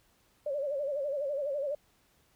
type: tone with vibrato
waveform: sine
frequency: 567 Hz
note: C#5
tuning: 39 cents sharp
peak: -30 dBFS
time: 0.46-1.75 s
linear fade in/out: 5 ms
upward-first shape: sine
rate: 12 Hz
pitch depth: 100 cents each way
effects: pink hiss -68 dBFS RMS until 2.35 s